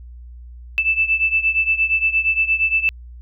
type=beating tone pair; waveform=sine; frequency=2637 / 2645.6 Hz; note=E7 / E7; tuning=0 / +6 cents; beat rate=8.6 Hz; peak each=-17 / -20 dBFS; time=0.78-2.89 s; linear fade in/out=0 ms; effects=added 60 Hz sine -35 dBFS peak until 3.21 s